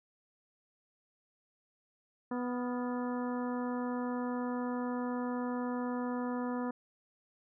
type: harmonic tone with a mistuned harmonic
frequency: 246.9 Hz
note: B3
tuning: in tune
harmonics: 1 / 2 / 3 / 4 / 5 / 6 / 7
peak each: -34 / -40 / -45 / -43 / -47 / -52 / -52 dBFS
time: 2.31-6.71 s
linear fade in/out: 5 ms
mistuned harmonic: 6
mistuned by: -70 cents
effects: none